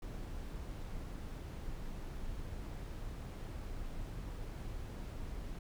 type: noise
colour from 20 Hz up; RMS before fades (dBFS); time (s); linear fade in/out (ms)
brown; -43; 0.02-5.59; 5
effects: none